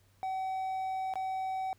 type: tone with dropouts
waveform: triangle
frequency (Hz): 759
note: F#5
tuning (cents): +44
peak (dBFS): -30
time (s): 0.23-1.73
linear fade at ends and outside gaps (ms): 0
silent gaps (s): 1.138-1.156
effects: added 97 Hz sine -65 dBFS peak until 1.78 s + pink hiss -69 dBFS RMS until 1.78 s